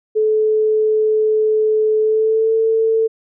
sine tone with pitch glide, 432.5 to 446.5 Hz, A4 to A4, -30 to +25 cents, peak -12 dBFS, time 0.15-3.08 s, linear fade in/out 20 ms, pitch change +55 cents, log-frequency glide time 2-2.53 s, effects none

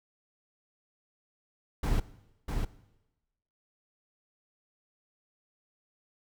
brown noise with echo, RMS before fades -27 dBFS, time 1.83-2 s, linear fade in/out 5 ms, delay 650 ms, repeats 1, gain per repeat -4 dB, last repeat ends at 2.65 s, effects noise-tail reverb RT60 1.0 s tail -18 dB re dry

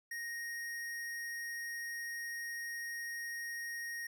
square tone, 1868 Hz, A#6, 3 cents sharp, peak -40 dBFS, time 0.11-4.07 s, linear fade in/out 5 ms, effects none

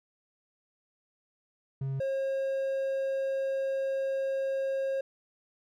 triangle tone pair in turn, 135.2 / 539.1 Hz, C#3 / C#5, -43 / -48 cents, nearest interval 2 octaves, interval 2395 cents, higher second, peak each -28 / -26 dBFS, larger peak second, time 1.81-2 / 2-5.01 s, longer second, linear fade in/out 5 ms, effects none

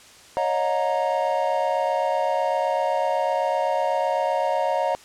triangle chord, D# minor seventh, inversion third, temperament equal with one note detuned, 554.4 / 622.3 / 721 / 932.3 Hz, C#5 / D#5 / F#5 / A#5, 0 / 0 / -45 / 0 cents, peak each -24 dBFS, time 0.37-4.95 s, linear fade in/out 0 ms, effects white hiss -48 dBFS RMS until 5.04 s + low-pass 8000 Hz 12 dB/octave

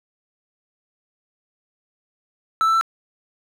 triangle tone with pitch steps, 1318.5 / 1326.9 / 1335.4 Hz, E6 / E6 / E6, 0 / +11 / +22 cents, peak -13 dBFS, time 2.61-2.811 s, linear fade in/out 0 ms, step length 67 ms, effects none

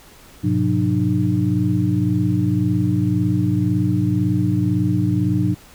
sine tone cluster, 102.4 / 124.3 / 180.3 / 302.4 Hz, G#2 / B2 / F#3 / D#4, -24 / +12 / -45 / -49 cents, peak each -21 dBFS, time 0.43-5.55 s, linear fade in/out 20 ms, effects pink hiss -46 dBFS RMS until 5.74 s

